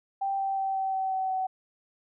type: tone with pitch steps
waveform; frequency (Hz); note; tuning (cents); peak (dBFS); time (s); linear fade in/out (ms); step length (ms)
sine; 784 / 779 / 774.1 / 769.2 / 764.3 / 759.5 / 754.7; G5 / G5 / G5 / G5 / G5 / F#5 / F#5; 0 / -11 / -22 / -33 / -44 / +45 / +34; -26; 0.21-1.47; 10; 180
effects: none